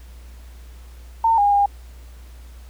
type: tone with pitch steps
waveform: sine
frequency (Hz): 907 / 814 / 808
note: A#5 / G#5 / G#5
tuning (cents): -48 / -35 / -48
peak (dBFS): -13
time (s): 1.24-1.66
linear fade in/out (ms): 5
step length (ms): 140
effects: added 60 Hz sine -38 dBFS peak until 2.69 s + pink hiss -52 dBFS RMS until 2.69 s